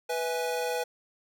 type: chord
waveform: square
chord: E major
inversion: second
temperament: equal with one note detuned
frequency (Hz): 493.9 / 650.2 / 830.6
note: B4 / E5 / G#5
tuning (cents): 0 / -24 / 0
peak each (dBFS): -31 / -37 / -35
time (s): 0.09-0.84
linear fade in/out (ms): 10
effects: none